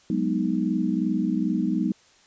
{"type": "chord", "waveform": "sine", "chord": "G# minor seventh", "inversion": "third", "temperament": "equal", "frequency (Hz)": [185, 207.7, 246.9, 311.1], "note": ["F#3", "G#3", "B3", "D#4"], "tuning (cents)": [0, 0, 0, 0], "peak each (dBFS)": -27, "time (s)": [0.1, 1.92], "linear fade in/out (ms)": 2, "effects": ["white hiss -57 dBFS RMS until 2.26 s", "resampled to 16000 Hz"]}